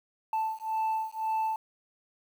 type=beating tone pair; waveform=sine; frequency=880 / 881.9 Hz; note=A5 / A5; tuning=0 / +4 cents; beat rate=1.9 Hz; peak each=-29 dBFS; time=0.33-1.56 s; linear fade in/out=2 ms; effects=tanh soft clip ceiling -25 dBFS + 9-bit